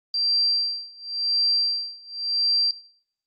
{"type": "tone with tremolo", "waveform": "sine", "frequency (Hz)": 4715, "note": "D8", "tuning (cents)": 6, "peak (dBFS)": -17, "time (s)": [0.14, 2.71], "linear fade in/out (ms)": 2, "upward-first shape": "sine", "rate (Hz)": 0.93, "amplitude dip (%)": 95, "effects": ["noise-tail reverb RT60 0.6 s tail -22 dB re dry", "Opus 32 kbps"]}